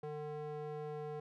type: tone with band-pass filter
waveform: square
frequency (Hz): 150.2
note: D3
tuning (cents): +39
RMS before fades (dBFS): -43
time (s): 0.03-1.2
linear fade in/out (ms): 5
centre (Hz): 520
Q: 1.7
effects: none